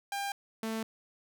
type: tone pair in turn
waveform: sawtooth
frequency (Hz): 799 / 222.5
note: G5 / A3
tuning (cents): +33 / +20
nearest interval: octave + minor seventh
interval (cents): 2213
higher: first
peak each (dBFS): -29 / -29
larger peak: neither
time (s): 0.12-0.32 / 0.63-0.83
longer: neither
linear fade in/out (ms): 2
effects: none